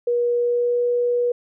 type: tone with pitch glide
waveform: sine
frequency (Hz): 480.3 to 484.5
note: B4 to B4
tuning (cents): -48 to -33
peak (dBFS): -17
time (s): 0.07-1.32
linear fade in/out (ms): 5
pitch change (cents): +15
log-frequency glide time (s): 0.36-0.84
effects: none